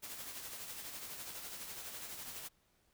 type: noise with tremolo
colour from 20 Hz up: white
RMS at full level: -45 dBFS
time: 0.02-2.49 s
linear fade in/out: 20 ms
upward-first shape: sine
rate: 12 Hz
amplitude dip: 40%
effects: pink hiss -74 dBFS RMS until 2.93 s